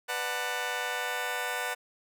15% pulse chord, B minor seventh, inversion none, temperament just, 493.9 / 592.7 / 740.8 / 889 Hz, B4 / D5 / F#5 / A5, 0 / +16 / +2 / +18 cents, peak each -30 / -33 / -29 / -32 dBFS, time 0.08-1.75 s, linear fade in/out 20 ms, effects none

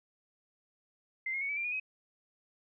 sine tone with pitch steps, 2079 / 2149 / 2221 / 2295 / 2372 / 2451 / 2533 Hz, C7 / C7 / C#7 / D7 / D7 / D#7 / D#7, -12 / +46 / +3 / -40 / +17 / -27 / +30 cents, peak -32 dBFS, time 1.26-1.799 s, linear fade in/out 5 ms, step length 77 ms, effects none

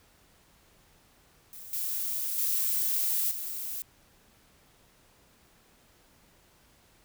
violet noise with level steps, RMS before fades -45 / -32 / -28 / -36 dBFS, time 1.53-3.82 s, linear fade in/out 0 ms, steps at 1.73 / 2.38 / 3.31 s, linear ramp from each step 2 ms, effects pink hiss -62 dBFS RMS until 7.04 s

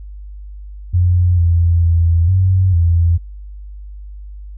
sine tone with pitch steps, 88.9 / 85 / 84 / 93.6 / 84.7 Hz, F2 / F2 / E2 / F#2 / E2, +31 / -46 / +33 / +20 / +48 cents, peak -9 dBFS, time 0.93-3.18 s, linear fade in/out 20 ms, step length 450 ms, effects added 50 Hz sine -29 dBFS peak until 4.57 s

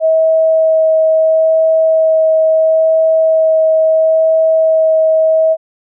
sine tone with vibrato, 640 Hz, D#5, 49 cents sharp, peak -7 dBFS, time 0-5.57 s, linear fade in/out 50 ms, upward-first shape sine, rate 0.74 Hz, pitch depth 8 cents each way, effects none

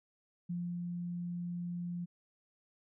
sine tone with ADSR envelope, 174.61 Hz, F3, in tune, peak -34 dBFS, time 0.49-2.06 s, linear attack 12 ms, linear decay 280 ms, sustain -2 dB, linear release 21 ms, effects none

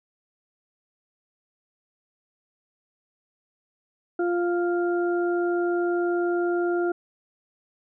harmonic tone, 349.2 Hz, F4, in tune, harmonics 1 / 2 / 4, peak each -22 / -31 / -33 dBFS, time 4.19-6.92 s, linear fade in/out 5 ms, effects none

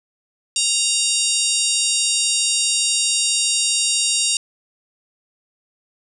harmonic tone with a mistuned harmonic, 932.3 Hz, A#5, in tune, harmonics 3 / 4 / 5 / 6 / 7 / 8 / 9 / 10, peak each -25 / -25 / -25 / -25 / -25 / -25 / -25 / -25 dBFS, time 0.56-4.37 s, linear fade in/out 2 ms, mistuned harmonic 7, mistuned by +75 cents, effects none

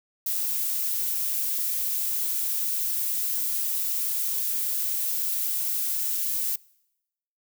violet noise, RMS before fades -27 dBFS, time 0.26-6.56 s, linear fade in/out 5 ms, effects noise-tail reverb RT60 0.9 s tail -25 dB re dry

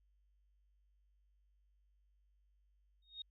sine tone with exponential growth, 3724 Hz, A#7, 2 cents flat, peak -40 dBFS, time 3.02-3.22 s, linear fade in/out 5 ms, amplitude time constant 43 ms, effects added 50 Hz sine -70 dBFS peak until 3.3 s

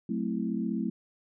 sine chord, F# half-diminished seventh, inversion none, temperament equal, 185 / 220 / 261.6 / 329.6 Hz, F#3 / A3 / C4 / E4, 0 / 0 / 0 / 0 cents, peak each -34 / -31 / -35 / -36 dBFS, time 0.09-0.9 s, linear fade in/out 5 ms, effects none

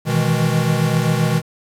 square chord, E major seventh, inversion second, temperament equal with one note detuned, 123.47 / 157.19 / 164.81 / 207.7 Hz, B2 / D#3 / E3 / G#3, 0 / +18 / 0 / 0 cents, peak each -21 / -19 / -23 / -25 dBFS, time 0.05-1.42 s, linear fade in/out 50 ms, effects resampled to 32000 Hz + 7-bit

